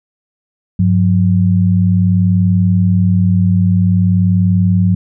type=tone pair together; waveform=sine; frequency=99.52 / 180 Hz; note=G2 / F#3; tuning=+27 / -47 cents; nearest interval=minor seventh; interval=1026 cents; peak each=-11 dBFS; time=0.79-4.95 s; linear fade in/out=5 ms; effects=none